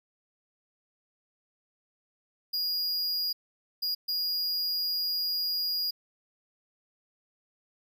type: tone bursts at uneven times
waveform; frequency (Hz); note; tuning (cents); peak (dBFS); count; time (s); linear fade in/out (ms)
square; 4864; D#8; -40; -28; 3; 2.53-3.33 / 3.82-3.95 / 4.08-5.91; 10
effects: none